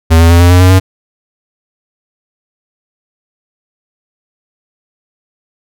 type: tone with pitch steps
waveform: square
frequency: 81.5 / 83.45 / 85.45 / 87.5 / 89.6 / 91.75 / 93.94 Hz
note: E2 / E2 / F2 / F2 / F2 / F#2 / F#2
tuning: -19 / +22 / -37 / +4 / +45 / -14 / +27 cents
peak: -3 dBFS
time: 0.1-0.8 s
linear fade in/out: 20 ms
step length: 100 ms
effects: none